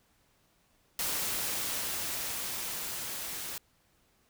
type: noise with level ramp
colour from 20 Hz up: white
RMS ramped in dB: -32 to -39 dBFS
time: 0.99-3.58 s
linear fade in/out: 2 ms
effects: pink hiss -69 dBFS RMS until 4.29 s